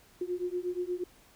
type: beating tone pair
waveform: sine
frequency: 353.7 / 362.1 Hz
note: F4 / F#4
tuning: +22 / -37 cents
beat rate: 8.4 Hz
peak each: -34 / -34 dBFS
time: 0.21-1.04 s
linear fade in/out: 5 ms
effects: pink hiss -60 dBFS RMS until 1.35 s